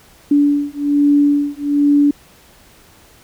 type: beating tone pair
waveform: sine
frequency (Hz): 287.9 / 289.1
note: D4 / D4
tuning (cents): -34 / -27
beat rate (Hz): 1.2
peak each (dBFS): -14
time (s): 0.31-2.11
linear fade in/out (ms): 5
effects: pink hiss -47 dBFS RMS until 3.23 s